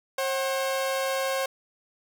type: tone pair together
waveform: sawtooth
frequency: 537 / 754.6 Hz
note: C5 / F#5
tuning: +45 / +34 cents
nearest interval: tritone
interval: 589 cents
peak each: -22 / -30 dBFS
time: 0.18-1.46 s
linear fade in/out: 5 ms
effects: none